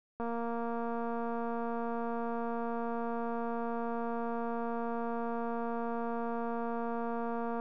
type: click train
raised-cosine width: 1 ms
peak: -24 dBFS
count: 1725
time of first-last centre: 0.2-7.599 s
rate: 233 Hz
effects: none